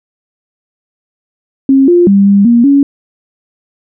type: tone with pitch steps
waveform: sine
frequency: 270.1 / 350.3 / 198.3 / 199.9 / 236.3 / 280.3 Hz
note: C#4 / F4 / G3 / G3 / A#3 / C#4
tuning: -45 / +5 / +20 / +34 / +24 / +19 cents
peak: -3 dBFS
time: 1.69-2.83 s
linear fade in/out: 2 ms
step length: 190 ms
effects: none